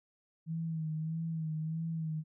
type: tone with vibrato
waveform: sine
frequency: 160.1 Hz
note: D#3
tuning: 50 cents sharp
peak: -33 dBFS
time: 0.46-2.24 s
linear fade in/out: 50 ms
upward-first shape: sine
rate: 1.6 Hz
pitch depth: 46 cents each way
effects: none